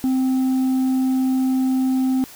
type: tone with tanh clipping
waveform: triangle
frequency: 260.5 Hz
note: C4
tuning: 7 cents flat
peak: -17 dBFS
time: 0.04-2.24 s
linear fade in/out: 0 ms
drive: 8 dB
effects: white hiss -42 dBFS RMS until 2.35 s